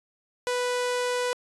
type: tone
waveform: sawtooth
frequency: 493.9 Hz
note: B4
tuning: in tune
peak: -21 dBFS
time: 0.47-1.33 s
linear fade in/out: 0 ms
effects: resampled to 24000 Hz